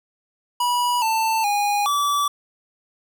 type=tone with pitch steps; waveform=square; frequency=974 / 890 / 820 / 1154 Hz; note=B5 / A5 / G#5 / D6; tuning=-24 / +20 / -22 / -31 cents; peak=-19 dBFS; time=0.6-2.28 s; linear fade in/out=5 ms; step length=420 ms; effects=none